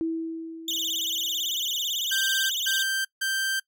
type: tone with exponential decay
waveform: sine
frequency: 326.4 Hz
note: E4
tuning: 17 cents flat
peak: -23 dBFS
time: 0.01-1.76 s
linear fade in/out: 0 ms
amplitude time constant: 380 ms
type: tone with vibrato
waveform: 35% pulse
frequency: 3300 Hz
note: G#7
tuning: 12 cents flat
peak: -24 dBFS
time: 0.68-2.83 s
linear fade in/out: 2 ms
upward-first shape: sine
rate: 18 Hz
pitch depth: 210 cents each way
type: tone bursts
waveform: sawtooth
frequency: 1568 Hz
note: G6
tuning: in tune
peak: -21 dBFS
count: 3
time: 2.11-3.6 s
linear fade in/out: 10 ms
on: 390 ms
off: 160 ms
effects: noise-tail reverb RT60 0.1 s tail -22 dB re dry